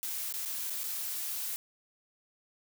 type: noise with dropouts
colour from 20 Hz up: blue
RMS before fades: -36 dBFS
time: 0.03-1.56 s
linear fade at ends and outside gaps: 0 ms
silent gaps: 0.325-0.339 / 0.451-0.458 / 0.698-0.704 / 0.834-0.839 s
effects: none